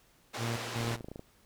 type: band-pass noise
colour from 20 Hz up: pink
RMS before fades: -40 dBFS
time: 0.33-0.97 s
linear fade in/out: 20 ms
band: 380 to 6500 Hz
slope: 12 dB/octave
type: tone with tremolo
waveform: sawtooth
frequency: 116.54 Hz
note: A#2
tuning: in tune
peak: -28 dBFS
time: 0.37-1.03 s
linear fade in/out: 50 ms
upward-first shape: square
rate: 2.6 Hz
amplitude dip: 75%
type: clicks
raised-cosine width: 2 ms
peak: -29 dBFS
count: 11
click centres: 0.807 / 0.848 / 0.88 / 0.912 / 0.955 / 1.008 / 1.045 / 1.085 / 1.116 / 1.159 / 1.194 s
effects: pink hiss -65 dBFS RMS until 1.45 s